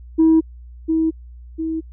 sine tone with echo, 321.7 Hz, E4, 42 cents flat, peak -8 dBFS, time 0.18-0.41 s, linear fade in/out 20 ms, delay 700 ms, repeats 2, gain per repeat -6 dB, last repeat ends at 1.81 s, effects tanh soft clip ceiling -7 dBFS + added 60 Hz sine -36 dBFS peak until 1.92 s

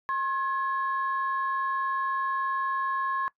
sine tone pair together, 1072.4 / 1691 Hz, C6 / G#6, +42 / +31 cents, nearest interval minor sixth, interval 789 cents, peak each -26 / -32 dBFS, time 0.09-3.28 s, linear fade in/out 0 ms, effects noise-tail reverb RT60 0.1 s tail -22 dB re dry + tanh soft clip ceiling -18 dBFS

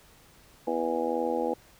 harmonic tone, 82.41 Hz, E2, in tune, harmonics 3 / 4 / 5 / 6 / 7 / 8 / 9 / 10, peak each -35 / -33 / -40 / -29 / -39 / -39 / -41 / -33 dBFS, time 0.67-1.54 s, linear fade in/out 5 ms, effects pink hiss -57 dBFS RMS until 1.79 s

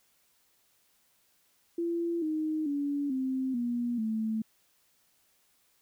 sine tone with pitch steps, 339.5 / 311.3 / 285.5 / 261.8 / 240.1 / 220.1 Hz, F4 / D#4 / D4 / C4 / B3 / A3, -49 / +1 / -49 / +1 / -49 / +1 cents, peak -28 dBFS, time 1.78-4.42 s, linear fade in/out 5 ms, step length 440 ms, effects white hiss -69 dBFS RMS until 5.81 s

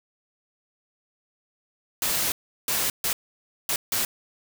white noise bursts at uneven times, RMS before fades -25 dBFS, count 5, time 2.02-2.32 / 2.68-2.9 / 3.04-3.13 / 3.69-3.76 / 3.92-4.05 s, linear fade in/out 2 ms, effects none

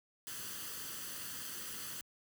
white noise with comb filter, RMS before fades -44 dBFS, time 0.27-2.01 s, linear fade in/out 0 ms, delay 0.65 ms, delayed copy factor +0.6, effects high-pass 80 Hz 12 dB/octave

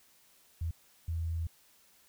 sine tone bursts at uneven times, 82.41 Hz, E2, in tune, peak -31 dBFS, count 2, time 0.61-0.71 / 1.08-1.47 s, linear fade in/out 5 ms, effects white hiss -64 dBFS RMS until 2.08 s

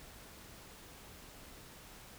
silence, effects pink hiss -54 dBFS RMS until 2.18 s

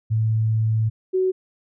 sine tone pair in turn, 110.5 / 373.8 Hz, A2 / F#4, +8 / +18 cents, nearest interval octave + major sixth, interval 2110 cents, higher second, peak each -17 dBFS, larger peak neither, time 0.1-0.9 / 1.13-1.32 s, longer first, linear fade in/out 20 ms, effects none

